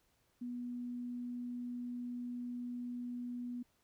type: tone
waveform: sine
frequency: 244 Hz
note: B3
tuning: 21 cents flat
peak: -39 dBFS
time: 0.41-3.63 s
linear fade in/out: 10 ms
effects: pink hiss -75 dBFS RMS until 3.83 s